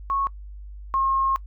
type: tone pair in turn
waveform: sine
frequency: 1100 / 1075.5 Hz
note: C#6 / C6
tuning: -14 / +47 cents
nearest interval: unison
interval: 39 cents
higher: first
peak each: -21 / -19 dBFS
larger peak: second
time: 0.1-0.27 / 0.94-1.36 s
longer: second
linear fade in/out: 0 ms
effects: noise-tail reverb RT60 0.1 s tail -21 dB re dry + added 50 Hz sine -36 dBFS peak until 1.46 s